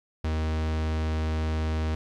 45% pulse tone, 78.7 Hz, D#2, 20 cents sharp, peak -25 dBFS, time 0.24-1.95 s, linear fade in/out 5 ms, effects low-pass 5000 Hz 12 dB/octave + 10-bit

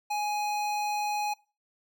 square tone with notch filter, 834 Hz, G#5, 7 cents sharp, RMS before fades -30 dBFS, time 0.1-1.34 s, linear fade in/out 10 ms, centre 11000 Hz, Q 1.3, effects noise-tail reverb RT60 0.3 s tail -21 dB re dry

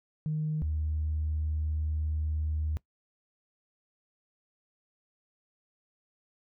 sine tone pair in turn, 154.2 / 77.1 Hz, D#3 / D#2, -15 / -15 cents, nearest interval octave, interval 1200 cents, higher first, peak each -27 dBFS, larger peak neither, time 0.26-0.62 / 0.62-2.77 s, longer second, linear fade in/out 0 ms, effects noise-tail reverb RT60 0.1 s tail -22 dB re dry + tanh soft clip ceiling -23 dBFS

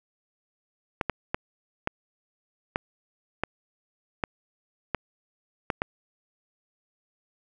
clicks, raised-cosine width 0.5 ms, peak -10 dBFS, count 10, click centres 1.012 / 1.097 / 1.345 / 1.874 / 2.759 / 3.436 / 4.238 / 4.947 / 5.702 / 5.819 s, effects none

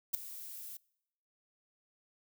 violet noise with ADSR envelope, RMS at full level -28 dBFS, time 0.13-0.77 s, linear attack 18 ms, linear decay 3 ms, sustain -18 dB, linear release 4 ms, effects noise-tail reverb RT60 0.8 s tail -25 dB re dry

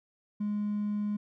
triangle tone with hard clipping, 207.7 Hz, G#3, in tune, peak -29 dBFS, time 0.4-1.17 s, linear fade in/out 10 ms, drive 4 dB, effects none

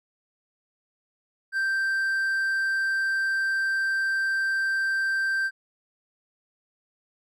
triangle tone, 1568 Hz, G6, in tune, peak -21 dBFS, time 1.52-5.51 s, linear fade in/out 50 ms, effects none

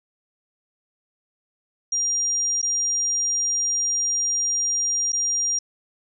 sine tone with dropouts, 5700 Hz, F8, 34 cents sharp, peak -20 dBFS, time 1.92-5.59 s, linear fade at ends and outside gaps 5 ms, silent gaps 2.617-2.627 / 5.122-5.13 s, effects none

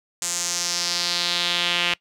sawtooth tone with band-pass filter sweep, 174.61 Hz, F3, in tune, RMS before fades -24 dBFS, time 0.22-1.94 s, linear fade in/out 0 ms, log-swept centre 7400 to 2800 Hz, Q 2.9, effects noise-tail reverb RT60 0.1 s tail -22 dB re dry

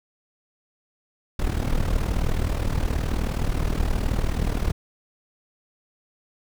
brown noise with amplitude modulation, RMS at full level -20 dBFS, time 1.39-4.72 s, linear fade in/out 5 ms, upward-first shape sine, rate 39 Hz, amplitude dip 75%, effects none

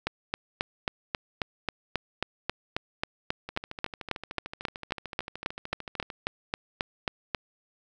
two click trains, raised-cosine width 0.3 ms, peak -11 / -21 dBFS, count 28 / 36, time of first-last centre 0.07-7.348 / 3.49-6.102 s, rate 3.71 / 13.4 Hz, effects none

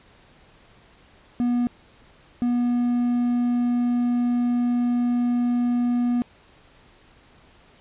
triangle tone bursts at uneven times, 242.4 Hz, B3, 32 cents flat, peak -17 dBFS, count 2, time 1.4-1.67 / 2.42-6.22 s, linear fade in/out 0 ms, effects pink hiss -54 dBFS RMS until 7.8 s + resampled to 8000 Hz

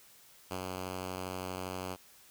5% pulse tone with ADSR envelope, 92.5 Hz, F#2, in tune, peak -24 dBFS, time 0.5-1.97 s, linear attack 22 ms, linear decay 69 ms, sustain -2 dB, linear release 40 ms, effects white hiss -59 dBFS RMS until 2.3 s

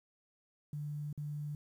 sine tone with dropouts, 147.8 Hz, D3, 11 cents sharp, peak -37 dBFS, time 0.73-1.55 s, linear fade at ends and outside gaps 2 ms, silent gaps 1.128-1.176 s, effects 11-bit

